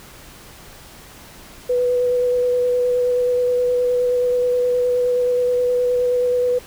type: tone with vibrato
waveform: sine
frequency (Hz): 493.9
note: B4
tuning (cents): 0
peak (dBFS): -15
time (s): 1.69-6.59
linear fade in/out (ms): 10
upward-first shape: square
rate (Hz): 9.5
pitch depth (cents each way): 9
effects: pink hiss -42 dBFS RMS until 6.66 s